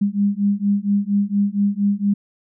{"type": "beating tone pair", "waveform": "sine", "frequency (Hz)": [200, 204.3], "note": ["G3", "G#3"], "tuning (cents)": [35, -28], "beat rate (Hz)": 4.3, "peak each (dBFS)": -19, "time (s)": [0.01, 2.14], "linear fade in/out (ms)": 10, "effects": []}